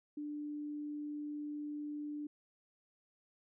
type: tone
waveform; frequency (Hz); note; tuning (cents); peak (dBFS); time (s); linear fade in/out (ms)
sine; 295.9; D4; +13; -39; 0.17-2.27; 5
effects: none